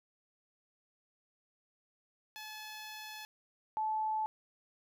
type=tone pair in turn; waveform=10% pulse / sine; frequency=859 / 868.5 Hz; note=A5 / A5; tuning=-42 / -23 cents; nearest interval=unison; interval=19 cents; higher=second; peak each=-36 / -31 dBFS; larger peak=second; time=2.36-3.25 / 3.77-4.26 s; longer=first; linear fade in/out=0 ms; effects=none